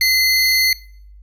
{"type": "tone pair together", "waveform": "square", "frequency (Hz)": [2052, 4358], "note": ["C7", "C#8"], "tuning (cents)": [-34, -30], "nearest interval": "octave + minor second", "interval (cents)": 1304, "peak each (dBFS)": -16, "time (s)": [0.01, 0.73], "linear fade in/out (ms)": 2, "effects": ["noise-tail reverb RT60 0.6 s tail -22 dB re dry", "added 50 Hz sine -39 dBFS peak until 1.22 s"]}